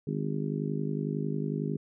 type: harmonic tone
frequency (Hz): 51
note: G#1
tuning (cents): -31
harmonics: 3 / 4 / 5 / 6 / 7 / 8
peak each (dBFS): -32 / -35 / -36 / -42 / -40 / -38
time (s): 0.07-1.77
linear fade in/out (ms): 5
effects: none